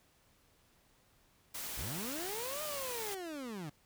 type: noise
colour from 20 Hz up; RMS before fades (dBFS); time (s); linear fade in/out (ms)
white; -42; 1.54-3.15; 10
type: linear two-way sweep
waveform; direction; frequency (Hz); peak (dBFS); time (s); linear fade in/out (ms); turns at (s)
30% pulse; up then down; 41.2 to 620 to 138.6; -38; 1.77-3.7; 10; 2.63
effects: pink hiss -69 dBFS RMS until 3.85 s